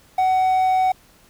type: tone with quantisation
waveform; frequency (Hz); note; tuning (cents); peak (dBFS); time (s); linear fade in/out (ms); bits
triangle; 749; F#5; +21; -13; 0.18-0.92; 5; 7
effects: pink hiss -53 dBFS RMS until 1.29 s